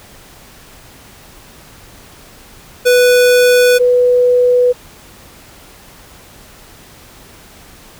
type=tone pair in turn; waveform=square / sine; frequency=493.9 / 493.9 Hz; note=B4 / B4; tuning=0 / 0 cents; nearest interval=unison; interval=0 cents; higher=neither; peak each=-7 dBFS; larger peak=neither; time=2.85-3.79 / 3.79-4.73 s; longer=neither; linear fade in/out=20 ms; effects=pink hiss -40 dBFS RMS until 7.99 s